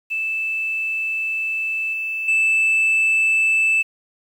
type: tone with level steps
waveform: sine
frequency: 2635 Hz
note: E7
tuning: 1 cent flat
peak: -20 / -22 / -12 dBFS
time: 0.1-3.83 s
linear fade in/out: 20 ms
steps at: 1.93 / 2.28 s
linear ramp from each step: 5 ms
effects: tanh soft clip ceiling -13 dBFS + 8-bit